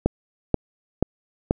click train, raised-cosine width 2 ms, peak -4 dBFS, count 4, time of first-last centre 0.06-1.509 s, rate 2.07 Hz, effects none

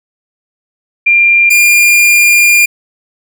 sine / 45% pulse tone pair in turn, 2388 / 2406 Hz, D7 / D7, +28 / +41 cents, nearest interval unison, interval 13 cents, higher second, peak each -4 dBFS, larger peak neither, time 1.06-1.5 / 1.5-2.66 s, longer second, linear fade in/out 10 ms, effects none

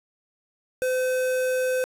square tone with notch filter, 511 Hz, C5, 41 cents flat, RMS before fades -24 dBFS, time 0.82-1.84 s, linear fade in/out 0 ms, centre 4100 Hz, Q 1.2, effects resampled to 32000 Hz + 8-bit

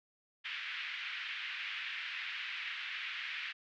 white band-pass noise, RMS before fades -41 dBFS, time 0.44-3.53 s, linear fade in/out 20 ms, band 1700 to 2900 Hz, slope 24 dB/octave, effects low-pass 5000 Hz 12 dB/octave

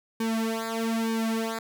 sawtooth tone with flanger, 225.4 Hz, A3, 42 cents sharp, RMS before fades -28 dBFS, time 0.2-1.59 s, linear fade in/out 5 ms, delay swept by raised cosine 1.5 to 4.1 ms, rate 1.1 Hz, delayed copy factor -1, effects none

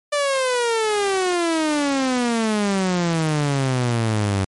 sawtooth exponential sweep, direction down, 592 to 95 Hz, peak -14 dBFS, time 0.12-4.45 s, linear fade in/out 10 ms, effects MP3 48 kbps

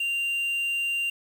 triangle tone with quantisation, 2780 Hz, F7, 9 cents flat, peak -23 dBFS, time 0-1.1 s, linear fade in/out 5 ms, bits 8, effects none

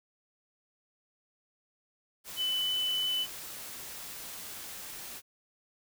sine tone in noise, 3001 Hz, F#7, 24 cents sharp, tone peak -28 dBFS, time 2.36-3.27 s, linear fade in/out 50 ms, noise white, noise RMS -43 dBFS, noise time 2.24-5.22 s, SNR +12 dB, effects none

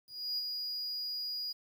triangle tone with ADSR envelope, 4887 Hz, D#8, 32 cents flat, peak -30 dBFS, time 0.07-1.53 s, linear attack 310 ms, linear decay 26 ms, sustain -4 dB, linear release 15 ms, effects 10-bit

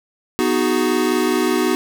square chord, G# minor seventh, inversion first, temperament equal, 246.9 / 311.1 / 370 / 415.3 Hz, B3 / D#4 / F#4 / G#4, 0 / 0 / 0 / 0 cents, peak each -22 / -22 / -20 / -26 dBFS, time 0.39-1.75 s, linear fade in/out 0 ms, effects none

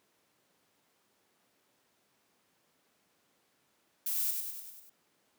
violet noise with echo, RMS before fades -33 dBFS, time 4.06-4.31 s, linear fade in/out 5 ms, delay 98 ms, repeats 6, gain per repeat -4 dB, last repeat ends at 4.898 s, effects pink hiss -72 dBFS RMS until 5.38 s + high-pass 200 Hz 12 dB/octave

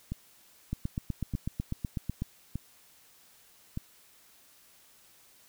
two click trains, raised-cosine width 5 ms, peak -19 / -21 dBFS, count 13 / 4, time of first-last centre 0.73-2.221 / 0.12-3.774 s, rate 8.05 / 0.821 Hz, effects white hiss -60 dBFS RMS until 5.48 s

